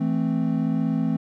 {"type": "chord", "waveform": "triangle", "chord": "A minor", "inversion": "second", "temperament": "equal", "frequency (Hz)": [164.81, 220, 261.6], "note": ["E3", "A3", "C4"], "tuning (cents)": [0, 0, 0], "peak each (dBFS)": -23, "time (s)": [0, 1.17], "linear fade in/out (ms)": 10, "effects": []}